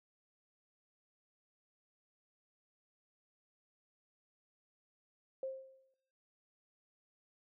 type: tone with exponential decay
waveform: sine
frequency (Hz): 530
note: C5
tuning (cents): +22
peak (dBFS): -35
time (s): 5.43-5.94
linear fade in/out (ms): 2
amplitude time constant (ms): 110
effects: noise-tail reverb RT60 0.7 s tail -19 dB re dry